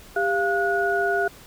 sine tone cluster, 398.5 / 693 / 1457 Hz, G4 / F5 / F#6, +28 / -14 / -27 cents, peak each -24 dBFS, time 0.16-1.28 s, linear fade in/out 5 ms, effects pink hiss -47 dBFS RMS until 1.46 s

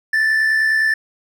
triangle tone pair together, 1760 / 1829.6 Hz, A6 / A#6, 0 / -33 cents, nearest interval minor second, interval 67 cents, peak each -12 / -24 dBFS, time 0.13-0.94 s, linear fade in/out 5 ms, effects none

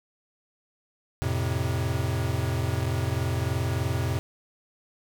square chord, F major, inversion none, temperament equal with one note detuned, 87.31 / 110.38 / 130.81 Hz, F2 / A2 / C3, 0 / +6 / 0 cents, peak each -30 dBFS, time 1.22-4.19 s, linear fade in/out 0 ms, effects 10-bit

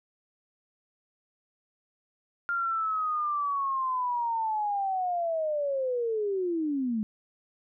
sine linear sweep, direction down, 1402 to 207.7 Hz, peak -26 dBFS, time 2.49-7.03 s, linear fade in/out 0 ms, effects none

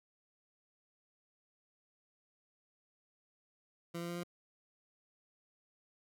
20% pulse tone with pitch steps, 170 / 171.48 / 172.97 / 174.48 Hz, F3 / F3 / F3 / F3, -46 / -31 / -16 / -1 cents, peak -34 dBFS, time 3.94-4.236 s, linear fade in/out 10 ms, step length 74 ms, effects none

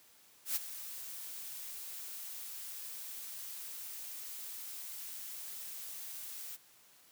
blue noise with ADSR envelope, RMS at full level -32 dBFS, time 0.45-6.57 s, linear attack 110 ms, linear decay 18 ms, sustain -13 dB, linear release 22 ms, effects white hiss -63 dBFS RMS until 7.11 s + high-pass 80 Hz 12 dB/octave

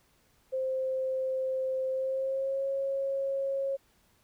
sine tone with pitch glide, 523.3 to 545.5 Hz, C5 to C#5, 0 to -28 cents, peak -28 dBFS, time 0.52-3.77 s, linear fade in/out 20 ms, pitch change +72 cents, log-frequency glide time 1.9-2.66 s, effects pink hiss -67 dBFS RMS until 4.23 s

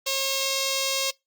5% pulse tone with notch filter, 540 Hz, C#5, 45 cents flat, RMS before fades -26 dBFS, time 0.06-1.11 s, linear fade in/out 10 ms, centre 1500 Hz, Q 1, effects noise-tail reverb RT60 0.2 s tail -24 dB re dry + Opus 32 kbps

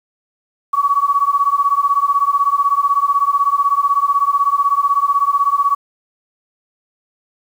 sine beating tone pair, 1123 / 1139 Hz, C#6 / C#6, +22 / +47 cents, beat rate 16 Hz, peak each -15 dBFS, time 0.73-5.75 s, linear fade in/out 10 ms, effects 7-bit

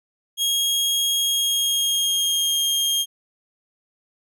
sawtooth tone with pitch glide, 3272 to 3223 Hz, G#7 to G7, -26 to +47 cents, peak -16 dBFS, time 0.37-3.06 s, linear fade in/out 50 ms, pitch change -27 cents, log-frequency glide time 1.17-2.65 s, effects none

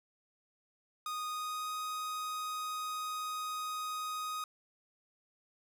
45% pulse tone with pitch glide, 1238 to 1249.5 Hz, D#6 to D#6, -9 to +7 cents, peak -36 dBFS, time 1.06-4.44 s, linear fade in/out 2 ms, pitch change +16 cents, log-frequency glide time 1.27-1.76 s, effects none

